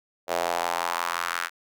square tone with high-pass filter sweep, 42.89 Hz, F1, 31 cents flat, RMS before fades -28 dBFS, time 0.27-1.5 s, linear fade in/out 50 ms, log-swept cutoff 590 to 1500 Hz, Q 2.5, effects none

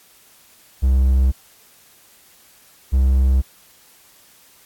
triangle tone pair in turn, 65.41 / 65.7 Hz, C2 / C2, 0 / +8 cents, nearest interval unison, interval 8 cents, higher second, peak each -10 dBFS, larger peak neither, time 0.82-1.32 / 2.92-3.42 s, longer neither, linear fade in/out 20 ms, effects white hiss -51 dBFS RMS until 4.65 s + AAC 64 kbps

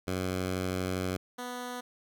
10% pulse tone pair in turn, 92.5 / 246.9 Hz, F#2 / B3, 0 / 0 cents, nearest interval octave + perfect fourth, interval 1700 cents, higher second, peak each -22 / -28 dBFS, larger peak first, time 0.07-1.17 / 1.38-1.81 s, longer first, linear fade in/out 10 ms, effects none

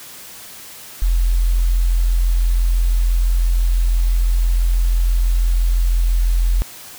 sine tone with quantisation, 43 Hz, F1, 26 cents flat, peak -12 dBFS, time 1.02-6.62 s, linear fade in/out 0 ms, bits 7, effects white hiss -37 dBFS RMS until 6.98 s

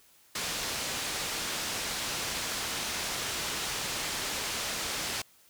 white low-pass noise, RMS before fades -34 dBFS, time 0.35-5.22 s, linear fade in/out 5 ms, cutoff 6500 Hz, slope 12 dB/octave, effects white hiss -61 dBFS RMS until 5.49 s

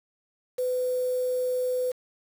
sine tone with quantisation, 503 Hz, B4, 32 cents sharp, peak -24 dBFS, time 0.58-1.92 s, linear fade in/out 10 ms, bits 7, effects none

